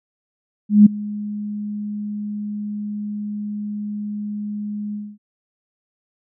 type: tone with ADSR envelope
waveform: sine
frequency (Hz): 208.2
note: G#3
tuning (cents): +5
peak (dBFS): -3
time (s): 0.69-5.18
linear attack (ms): 170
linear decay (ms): 8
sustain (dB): -21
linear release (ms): 240
effects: none